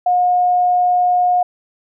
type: tone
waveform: sine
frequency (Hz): 719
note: F#5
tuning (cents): -50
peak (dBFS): -11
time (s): 0.06-1.43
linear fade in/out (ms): 5
effects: none